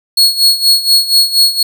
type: tone with tremolo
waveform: 40% pulse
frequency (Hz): 4336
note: C#8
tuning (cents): -39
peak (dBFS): -3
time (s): 0.17-1.63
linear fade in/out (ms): 5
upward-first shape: sine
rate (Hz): 4.2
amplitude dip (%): 80
effects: none